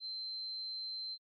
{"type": "tone", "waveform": "sine", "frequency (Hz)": 4106, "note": "C8", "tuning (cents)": -33, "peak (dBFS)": -39, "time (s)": [0, 1.18], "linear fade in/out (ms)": 50, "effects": ["AAC 48 kbps"]}